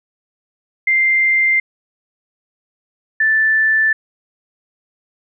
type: tone pair in turn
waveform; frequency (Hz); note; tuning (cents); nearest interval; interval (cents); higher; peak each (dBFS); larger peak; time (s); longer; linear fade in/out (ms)
sine; 2093 / 1760.7; C7 / A6; 0 / +1; minor third; 299; first; -11; neither; 0.87-1.6 / 3.2-3.93; neither; 5
effects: none